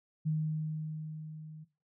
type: tone with level ramp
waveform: sine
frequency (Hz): 155.56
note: D#3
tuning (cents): 0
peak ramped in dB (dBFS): -27 to -45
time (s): 0.25-1.65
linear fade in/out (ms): 20
effects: noise-tail reverb RT60 0.3 s tail -17 dB re dry